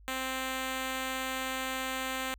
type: tone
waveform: 5% pulse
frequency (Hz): 261.6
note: C4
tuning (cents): 0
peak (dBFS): -21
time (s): 0.08-2.34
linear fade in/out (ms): 0
effects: added 50 Hz sine -52 dBFS peak until 2.38 s